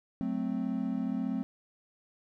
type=chord; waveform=triangle; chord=F# diminished; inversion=none; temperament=equal; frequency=185 / 220 / 261.6 Hz; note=F#3 / A3 / C4; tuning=0 / 0 / 0 cents; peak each=-34 / -32 / -31 dBFS; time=0.21-1.43 s; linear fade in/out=0 ms; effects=none